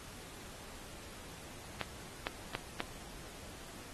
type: clicks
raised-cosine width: 0.3 ms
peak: -18 dBFS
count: 4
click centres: 1.813 / 2.269 / 2.551 / 2.804 s
effects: pink hiss -51 dBFS RMS until 3.93 s + AAC 32 kbps